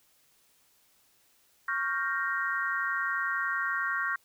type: chord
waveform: sine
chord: G half-diminished seventh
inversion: second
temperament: equal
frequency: 1108.7 / 1396.9 / 1568 / 1864.7 Hz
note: Db6 / F6 / G6 / Bb6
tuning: 0 / 0 / 0 / 0 cents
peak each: -34 / -33 / -33 / -33 dBFS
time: 1.68-4.16 s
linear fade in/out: 5 ms
effects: white hiss -66 dBFS RMS until 4.24 s